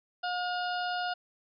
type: harmonic tone with a mistuned harmonic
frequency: 717 Hz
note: F5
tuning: 45 cents sharp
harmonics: 1 / 2 / 4 / 5 / 6 / 7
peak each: -32 / -35 / -41 / -46 / -45 / -46 dBFS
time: 0.23-1.14 s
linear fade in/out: 10 ms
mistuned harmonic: 7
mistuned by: -23 cents
effects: none